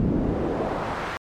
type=noise with band-pass filter sweep; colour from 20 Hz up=brown; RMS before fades=-25 dBFS; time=0-1.17 s; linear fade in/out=0 ms; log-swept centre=200 to 1600 Hz; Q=1.1; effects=MP3 64 kbps